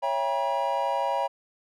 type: chord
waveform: triangle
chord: C# diminished seventh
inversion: none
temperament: just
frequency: 554.4 / 665.2 / 798.3 / 957.9 Hz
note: C#5 / E5 / G5 / Bb5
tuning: 0 / +16 / +31 / +47 cents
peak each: -28 / -30 / -28 / -26 dBFS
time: 0.02-1.28 s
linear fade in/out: 20 ms
effects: none